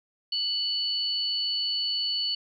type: tone pair together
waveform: sine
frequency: 2968 / 4447 Hz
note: F#7 / C#8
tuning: +5 / +5 cents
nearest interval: perfect fifth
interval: 700 cents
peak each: -30 / -27 dBFS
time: 0.32-2.35 s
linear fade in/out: 5 ms
effects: none